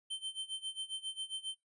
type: tone with tremolo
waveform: square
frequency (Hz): 3100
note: G7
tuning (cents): -20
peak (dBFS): -36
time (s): 0.1-1.55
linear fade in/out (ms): 10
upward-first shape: sine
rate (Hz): 7.4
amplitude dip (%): 90
effects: noise-tail reverb RT60 0.2 s tail -20 dB re dry + resampled to 24000 Hz